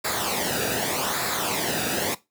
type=noise with flanger; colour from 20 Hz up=pink; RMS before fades=-26 dBFS; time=0.04-2.15 s; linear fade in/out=10 ms; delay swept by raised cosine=0.33 to 0.95 ms; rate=0.83 Hz; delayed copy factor=-0.65; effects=noise-tail reverb RT60 0.2 s tail -17 dB re dry + high-pass 100 Hz 12 dB/octave